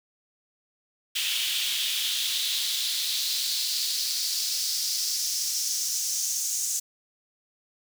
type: noise with high-pass filter sweep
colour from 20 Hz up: pink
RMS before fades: -28 dBFS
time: 1.15-6.8 s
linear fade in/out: 10 ms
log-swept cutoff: 3000 to 6600 Hz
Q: 3.4
effects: none